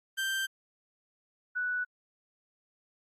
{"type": "tone pair in turn", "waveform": ["30% pulse", "sine"], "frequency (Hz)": [1568, 1480], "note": ["G6", "F#6"], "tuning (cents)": [0, 0], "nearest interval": "minor second", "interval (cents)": 100, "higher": "first", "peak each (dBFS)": [-27, -29], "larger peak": "first", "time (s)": [[0.17, 0.47], [1.55, 1.85]], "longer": "neither", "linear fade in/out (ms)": 20, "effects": ["AAC 48 kbps"]}